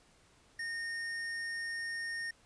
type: tone with tanh clipping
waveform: sine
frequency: 1840 Hz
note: A#6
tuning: 23 cents flat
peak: -38 dBFS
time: 0.59-2.31 s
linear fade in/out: 5 ms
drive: 17 dB
effects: pink hiss -65 dBFS RMS until 2.45 s + resampled to 22050 Hz